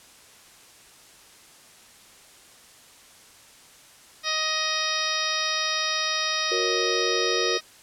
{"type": "harmonic tone", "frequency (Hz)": 626, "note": "D#5", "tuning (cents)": 10, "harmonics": [1, 2, 3, 4, 5, 6, 7, 8, 9], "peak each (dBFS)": [-36, -31, -31, -33, -36, -30, -36, -31, -32], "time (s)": [4.23, 7.61], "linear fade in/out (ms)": 50}
{"type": "chord", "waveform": "sine", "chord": "F# major", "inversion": "none", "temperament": "equal with one note detuned", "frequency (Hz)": [365.5, 466.2, 554.4], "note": ["F#4", "A#4", "C#5"], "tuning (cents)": [-21, 0, 0], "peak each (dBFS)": [-28, -28, -34], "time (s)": [6.51, 7.58], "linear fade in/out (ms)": 10}
{"effects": ["white hiss -51 dBFS RMS until 7.82 s", "low-pass 10000 Hz 12 dB/octave"]}